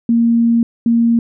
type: tone pair in turn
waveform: sine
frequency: 232.6 / 232.6 Hz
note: A#3 / A#3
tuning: -4 / -4 cents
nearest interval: unison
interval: 0 cents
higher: neither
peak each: -9 dBFS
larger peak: neither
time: 0.09-0.63 / 0.86-1.19 s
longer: first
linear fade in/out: 2 ms
effects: none